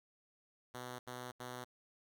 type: tone bursts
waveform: 5% pulse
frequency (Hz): 124.5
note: B2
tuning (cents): +14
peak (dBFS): -33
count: 3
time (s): 0.74-1.646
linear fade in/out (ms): 10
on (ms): 250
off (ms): 78
effects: none